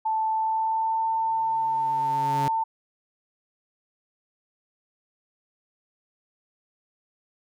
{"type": "tone with pitch glide", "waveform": "sine", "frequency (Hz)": [880, 895.9], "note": ["A5", "A5"], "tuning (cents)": [0, 31], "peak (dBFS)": -22, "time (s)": [0.05, 2.64], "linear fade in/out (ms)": 10, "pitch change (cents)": 31, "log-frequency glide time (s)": [0.3, 1.07]}
{"type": "tone with exponential growth", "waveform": "sawtooth", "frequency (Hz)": 139.7, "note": "C#3", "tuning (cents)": 14, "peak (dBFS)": -22, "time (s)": [1.05, 2.48], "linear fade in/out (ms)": 2, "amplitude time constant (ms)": 310}
{"effects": []}